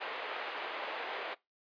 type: band-pass noise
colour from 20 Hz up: pink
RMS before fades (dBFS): -40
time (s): 0-1.35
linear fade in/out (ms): 20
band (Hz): 460 to 3200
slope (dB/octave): 24
effects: noise-tail reverb RT60 0.2 s tail -21 dB re dry + resampled to 11025 Hz